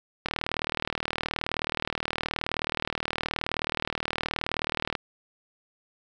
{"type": "click train", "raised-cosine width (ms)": 0.3, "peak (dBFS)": -11, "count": 184, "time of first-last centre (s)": [0.26, 4.952], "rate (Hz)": 39, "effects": []}